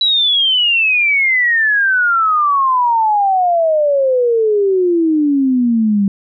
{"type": "exponential sweep", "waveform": "sine", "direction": "down", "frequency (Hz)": [3951, 195], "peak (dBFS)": -10, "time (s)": [0.01, 6.08], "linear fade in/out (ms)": 2, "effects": []}